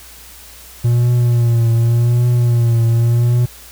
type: tone with vibrato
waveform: triangle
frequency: 118.5 Hz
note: A#2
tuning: 29 cents sharp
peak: -8 dBFS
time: 0.84-3.46 s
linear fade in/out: 10 ms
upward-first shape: triangle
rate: 0.87 Hz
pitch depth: 54 cents each way
effects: added 60 Hz sine -43 dBFS peak until 3.71 s + white hiss -39 dBFS RMS until 3.71 s